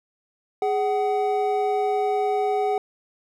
triangle tone pair together, 415.4 / 751.8 Hz, G#4 / F#5, 0 / +27 cents, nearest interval minor seventh, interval 1027 cents, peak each -21 / -21 dBFS, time 0.62-2.78 s, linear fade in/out 2 ms, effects none

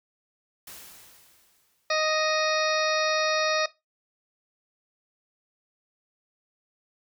white noise with exponential decay, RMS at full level -42 dBFS, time 0.67-2.24 s, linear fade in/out 5 ms, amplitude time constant 340 ms
harmonic tone, 622.3 Hz, D#5, in tune, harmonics 1 / 2 / 3 / 4 / 6 / 7 / 8 / 9, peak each -26 / -29 / -31 / -32 / -34 / -34 / -35 / -36 dBFS, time 1.9-3.66 s, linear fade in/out 5 ms
effects noise-tail reverb RT60 0.2 s tail -17 dB re dry

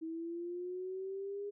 sine linear sweep, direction up, 320.5 to 410 Hz, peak -38 dBFS, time 0.01-1.51 s, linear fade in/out 20 ms, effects none

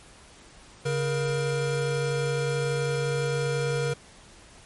square tone pair together, 140.35 / 472.9 Hz, C#3 / A#4, +22 / +25 cents, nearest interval octave + major sixth, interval 2103 cents, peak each -28 dBFS, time 0.85-3.94 s, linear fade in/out 10 ms, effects pink hiss -51 dBFS RMS until 4.65 s + MP3 48 kbps

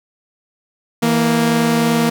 sawtooth tone pair together, 163.06 / 233.1 Hz, E3 / A#3, -19 / 0 cents, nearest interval tritone, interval 619 cents, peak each -15 / -10 dBFS, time 1.02-2.1 s, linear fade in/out 10 ms, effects none

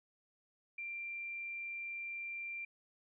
sine tone, 2368 Hz, D7, 14 cents sharp, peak -40 dBFS, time 0.78-2.65 s, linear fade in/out 5 ms, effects none

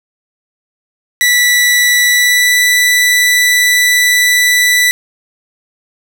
sawtooth tone with pitch glide, 1962 to 1974.5 Hz, B6 to B6, -12 to -1 cents, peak -4 dBFS, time 1.21-4.91 s, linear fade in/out 0 ms, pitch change +11 cents, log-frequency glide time 2.07-2.58 s, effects none

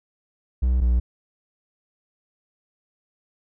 triangle tone pair in turn, 62.5 / 60.37 Hz, B1 / B1, +21 / -39 cents, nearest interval minor second, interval 60 cents, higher first, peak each -15 / -14 dBFS, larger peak second, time 0.62-0.81 / 0.81-1 s, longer neither, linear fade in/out 10 ms, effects none

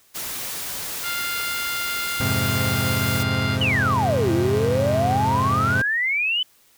white noise, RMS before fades -30 dBFS, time 0.14-3.24 s, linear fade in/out 20 ms
harmonic tone, 698.5 Hz, F5, in tune, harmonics 2 / 3 / 4 / 5 / 6 / 7, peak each -28 / -32 / -34 / -36 / -38 / -39 dBFS, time 1.02-3.59 s, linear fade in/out 50 ms
30% pulse chord, F minor, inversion none, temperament equal with one note detuned, 87 / 103.83 / 130.81 Hz, F2 / Ab2 / C3, -6 / 0 / 0 cents, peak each -26 / -22 / -22 dBFS, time 2.2-5.82 s, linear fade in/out 5 ms
sine exponential two-way sweep, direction down then up, 3062 to 324.2 to 3062 Hz, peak -19 dBFS, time 3.61-6.43 s, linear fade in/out 5 ms, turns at 4.32 s
effects white hiss -57 dBFS RMS until 6.77 s

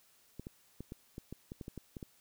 clicks, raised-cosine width 3 ms, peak -30 dBFS, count 12, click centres 0.396 / 0.469 / 0.806 / 0.921 / 1.181 / 1.326 / 1.519 / 1.612 / 1.681 / 1.777 / 1.968 / 2.028 s, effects white hiss -67 dBFS RMS until 2.2 s

